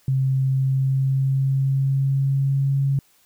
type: tone with pitch glide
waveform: sine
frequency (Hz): 133.1 to 137.71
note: C3 to C#3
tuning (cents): +30 to -11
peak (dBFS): -17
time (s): 0.08-2.99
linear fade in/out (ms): 2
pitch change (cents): +59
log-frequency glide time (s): 0.49-2.79
effects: white hiss -59 dBFS RMS until 3.25 s